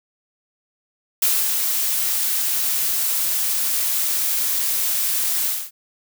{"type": "noise with ADSR envelope", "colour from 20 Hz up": "blue", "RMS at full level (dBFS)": -17, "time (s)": [1.22, 5.71], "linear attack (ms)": 4, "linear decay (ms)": 230, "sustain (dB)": -4, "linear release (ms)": 240, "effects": []}